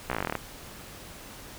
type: slowing click train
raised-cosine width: 0.5 ms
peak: -13 dBFS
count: 13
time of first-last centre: 0.1-0.353 s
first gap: 15 ms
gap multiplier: 1.06
effects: pink hiss -45 dBFS RMS until 1.58 s